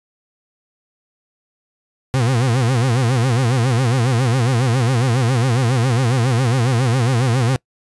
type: tone with vibrato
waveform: 40% pulse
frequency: 123.47 Hz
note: B2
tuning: in tune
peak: -13 dBFS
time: 2.14-7.56 s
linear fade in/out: 0 ms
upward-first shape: sine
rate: 7.3 Hz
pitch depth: 160 cents each way
effects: noise-tail reverb RT60 0.1 s tail -24 dB re dry + resampled to 24000 Hz